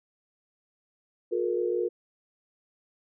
sine tone cluster, 359.2 / 427.7 / 473.5 Hz, F4 / A4 / A#4, +49 / -49 / +27 cents, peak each -28 / -32 / -29 dBFS, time 1.31-1.89 s, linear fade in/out 20 ms, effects none

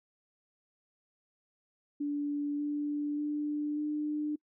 sine tone with pitch steps, 290 / 293.2 / 296.4 / 299.7 Hz, D4 / D4 / D4 / D4, -22 / -3 / +16 / +35 cents, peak -30 dBFS, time 2-4.36 s, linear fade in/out 10 ms, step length 590 ms, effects noise-tail reverb RT60 0.1 s tail -26 dB re dry

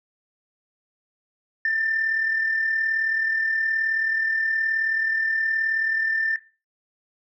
sine tone with amplitude modulation, 1787 Hz, A6, 26 cents sharp, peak -17 dBFS, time 1.65-6.36 s, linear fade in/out 2 ms, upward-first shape sine, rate 38.9 Hz, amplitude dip 45%, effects noise-tail reverb RT60 0.3 s tail -17 dB re dry + tanh soft clip ceiling -15 dBFS

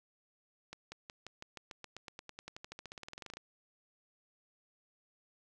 accelerating click train, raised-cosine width 0.2 ms, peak -28 dBFS, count 30, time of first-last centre 0.73-3.37 s, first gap 190 ms, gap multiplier 0.94, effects none

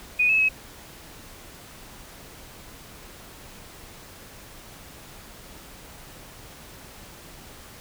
sine tone with pitch steps, 2478 / 2591 / 2562 Hz, D#7 / E7 / E7, -8 / -30 / -50 cents, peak -17 dBFS, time 0.19-0.49 s, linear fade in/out 10 ms, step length 100 ms, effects pink hiss -45 dBFS RMS until 7.8 s

